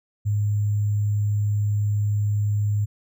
sine tone with sample-and-hold, 103.83 Hz, G#2, in tune, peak -19 dBFS, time 0.25-2.86 s, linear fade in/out 20 ms, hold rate 7350 Hz, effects none

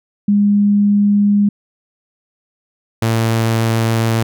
sine / sawtooth tone pair in turn, 204.2 / 113.42 Hz, G#3 / A#2, -29 / -47 cents, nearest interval minor seventh, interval 1018 cents, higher first, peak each -9 dBFS, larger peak neither, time 0.28-1.49 / 3.02-4.23 s, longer neither, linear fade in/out 5 ms, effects none

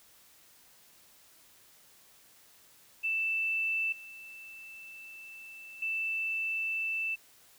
sine tone with level steps, 2652 Hz, E7, 10 cents sharp, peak -28 / -45 / -30 dBFS, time 3.03-7.16 s, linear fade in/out 20 ms, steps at 3.92 / 5.82 s, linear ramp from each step 5 ms, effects white hiss -60 dBFS RMS until 7.58 s

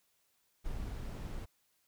brown noise, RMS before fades -40 dBFS, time 0.64-1.46 s, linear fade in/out 20 ms, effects white hiss -75 dBFS RMS until 1.87 s

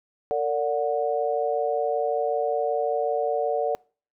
sine tone cluster, 454.7 / 580 / 732 Hz, A#4 / D5 / F#5, -43 / -22 / -19 cents, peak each -26 / -26 / -27 dBFS, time 0.31-3.75 s, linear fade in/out 0 ms, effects noise-tail reverb RT60 0.4 s tail -26 dB re dry

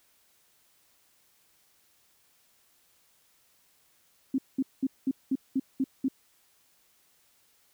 sine tone bursts, 266.1 Hz, C4, 29 cents sharp, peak -23 dBFS, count 8, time 4.34-6.084 s, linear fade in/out 5 ms, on 43 ms, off 200 ms, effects white hiss -66 dBFS RMS until 7.73 s

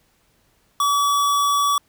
square tone, 1142 Hz, D6, 49 cents flat, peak -17 dBFS, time 0.8-1.78 s, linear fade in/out 2 ms, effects pink hiss -62 dBFS RMS until 1.88 s

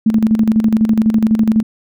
sine tone with tremolo, 220 Hz, A3, in tune, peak -7 dBFS, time 0.06-1.63 s, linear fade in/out 5 ms, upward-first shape square, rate 12 Hz, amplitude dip 65%, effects none

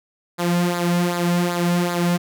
sawtooth tone with flanger, 174.7 Hz, F3, 1 cent sharp, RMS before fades -20 dBFS, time 0.38-2.18 s, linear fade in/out 20 ms, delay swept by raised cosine 0.34 to 2.64 ms, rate 2.6 Hz, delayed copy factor -0.65, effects none

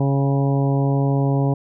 harmonic tone with a mistuned harmonic, 138.59 Hz, C#3, in tune, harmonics 1 / 2 / 3 / 4 / 5 / 6 / 7, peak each -17 / -23 / -27 / -29 / -31 / -33 / -34 dBFS, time 0-1.54 s, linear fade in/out 5 ms, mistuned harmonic 6, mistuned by -27 cents, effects none

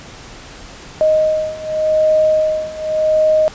sine beating tone pair, 622.3 / 623.17 Hz, D#5 / D#5, 0 / +3 cents, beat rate 0.87 Hz, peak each -16 / -14 dBFS, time 1.01-3.48 s, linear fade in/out 0 ms, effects pink hiss -36 dBFS RMS until 3.54 s + resampled to 16000 Hz

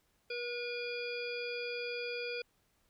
harmonic tone with a mistuned harmonic, 481.4 Hz, B4, 44 cents flat, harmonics 1 / 3 / 5 / 7 / 9 / 10, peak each -39 / -47 / -41 / -51 / -55 / -46 dBFS, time 0.3-2.42 s, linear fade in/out 5 ms, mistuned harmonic 5, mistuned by +15 cents, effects pink hiss -74 dBFS RMS until 2.89 s

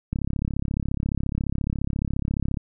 click train, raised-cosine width 5 ms, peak -13 dBFS, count 85, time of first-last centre 0.13-2.572 s, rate 34.4 Hz, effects none

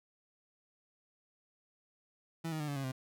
30% pulse tone with pitch steps, 164.2 / 156.78 / 149.7 / 142.94 / 136.49 / 130.33 Hz, E3 / D#3 / D3 / D3 / C#3 / C3, -6 / +13 / +33 / -47 / -26 / -6 cents, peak -33 dBFS, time 2.44-2.92 s, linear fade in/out 10 ms, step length 80 ms, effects none

